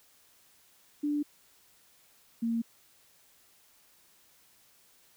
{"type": "tone pair in turn", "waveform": "sine", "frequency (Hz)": [293.7, 230.2], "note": ["D4", "A#3"], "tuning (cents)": [0, -22], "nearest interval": "major third", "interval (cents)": 422, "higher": "first", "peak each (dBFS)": -27, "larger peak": "neither", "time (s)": [[1.03, 1.23], [2.42, 2.62]], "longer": "neither", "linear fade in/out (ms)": 10, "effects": ["white hiss -63 dBFS RMS until 5.16 s"]}